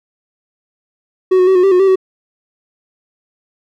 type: tone with pitch steps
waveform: triangle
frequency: 373 / 365.8 / 379.6 / 362.2 / 389.8 / 362.4 / 387.4 / 377.4 Hz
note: F#4 / F#4 / F#4 / F#4 / G4 / F#4 / G4 / F#4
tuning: +14 / -20 / +44 / -37 / -10 / -36 / -20 / +34 cents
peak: -5 dBFS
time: 1.31-1.958 s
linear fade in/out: 10 ms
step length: 81 ms
effects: none